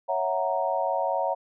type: chord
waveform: sine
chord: F# dominant seventh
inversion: second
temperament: equal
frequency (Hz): 554.4 / 659.3 / 740 / 932.3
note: C#5 / E5 / F#5 / A#5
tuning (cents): 0 / 0 / 0 / 0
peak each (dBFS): -29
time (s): 0.08-1.35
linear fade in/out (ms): 20
effects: none